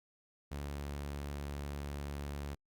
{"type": "tone", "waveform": "sawtooth", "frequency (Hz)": 71.5, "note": "D2", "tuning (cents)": -46, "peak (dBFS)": -35, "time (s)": [0.51, 2.55], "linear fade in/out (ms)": 10, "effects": ["Opus 48 kbps"]}